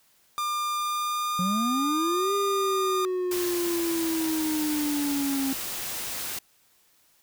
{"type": "tone with pitch glide", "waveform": "45% pulse", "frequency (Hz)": [1200, 1213.9], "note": ["D6", "D#6"], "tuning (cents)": [37, -43], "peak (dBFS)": -26, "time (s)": [0.38, 3.05], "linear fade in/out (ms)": 0, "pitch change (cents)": 20, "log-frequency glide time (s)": [0.73, 1.39]}
{"type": "linear two-way sweep", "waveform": "triangle", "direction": "up then down", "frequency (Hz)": [175.1, 400, 267.3], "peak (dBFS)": -23, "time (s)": [1.39, 5.53], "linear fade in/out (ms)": 2, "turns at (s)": 2.34}
{"type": "noise", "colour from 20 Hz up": "white", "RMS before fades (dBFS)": -33, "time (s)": [3.31, 6.39], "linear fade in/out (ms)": 5}
{"effects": ["white hiss -63 dBFS RMS until 7.22 s"]}